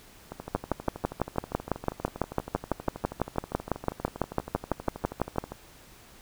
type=two click trains; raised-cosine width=1 ms; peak=-22 / -10 dBFS; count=66 / 30; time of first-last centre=0.32-5.52 / 0.55-5.383 s; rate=12.5 / 6 Hz; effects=pink hiss -53 dBFS RMS until 6.21 s